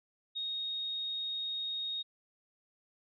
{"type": "tone", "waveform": "sine", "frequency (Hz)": 3732, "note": "A#7", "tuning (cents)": 1, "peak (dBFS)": -34, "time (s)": [0.35, 2.03], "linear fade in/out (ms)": 20, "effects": []}